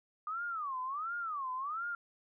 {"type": "tone with vibrato", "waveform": "sine", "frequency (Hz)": 1200, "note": "D6", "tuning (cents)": 37, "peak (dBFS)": -35, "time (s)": [0.27, 1.95], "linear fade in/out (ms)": 2, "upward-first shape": "sine", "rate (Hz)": 1.4, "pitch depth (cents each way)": 290, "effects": []}